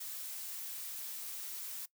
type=noise; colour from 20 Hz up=blue; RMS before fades=-43 dBFS; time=0-1.86 s; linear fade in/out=10 ms; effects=noise-tail reverb RT60 0.1 s tail -20 dB re dry